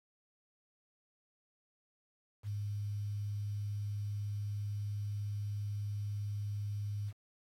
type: tone with quantisation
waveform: sine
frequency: 103 Hz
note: G#2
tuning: 14 cents flat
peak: -35 dBFS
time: 2.43-7.13 s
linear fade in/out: 50 ms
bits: 10
effects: AAC 48 kbps